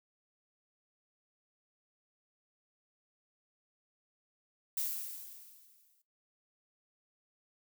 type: noise with exponential decay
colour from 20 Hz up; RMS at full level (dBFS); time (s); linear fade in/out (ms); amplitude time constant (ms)
violet; -33; 4.77-6.02; 5; 270
effects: noise-tail reverb RT60 0.2 s tail -17 dB re dry

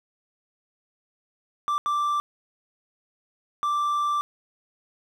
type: tone bursts at uneven times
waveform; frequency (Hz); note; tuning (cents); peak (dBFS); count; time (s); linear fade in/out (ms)
triangle; 1174.7; D6; 0; -20; 3; 1.68-1.78 / 1.86-2.2 / 3.63-4.21; 0
effects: none

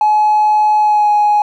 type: tone with pitch glide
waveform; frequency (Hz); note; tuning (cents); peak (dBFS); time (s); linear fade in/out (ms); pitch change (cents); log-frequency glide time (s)
triangle; 849 to 835.4; G#5 to G#5; +38 to +10; -5; 0.01-1.42; 2; -28; 0.79-1.1
effects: tanh soft clip ceiling -5 dBFS

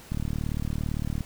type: click train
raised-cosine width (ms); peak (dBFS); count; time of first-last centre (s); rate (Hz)
5; -17; 42; 0.12-1.208; 37.7
effects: pink hiss -48 dBFS RMS until 1.25 s

